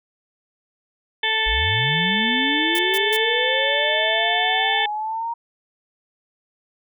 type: harmonic tone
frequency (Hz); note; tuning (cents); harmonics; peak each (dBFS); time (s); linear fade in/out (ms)
440; A4; 0; 1 / 2 / 4 / 5 / 6 / 7 / 8; -32 / -27 / -23 / -26 / -33 / -26 / -24; 1.23-4.86; 5
type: linear sweep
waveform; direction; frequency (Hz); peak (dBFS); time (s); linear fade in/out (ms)
sine; up; 43.13 to 939; -23; 1.46-5.34; 10
type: noise bursts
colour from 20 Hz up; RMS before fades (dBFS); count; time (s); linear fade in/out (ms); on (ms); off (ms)
blue; -29; 3; 2.75-3.164; 0; 38; 150
effects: none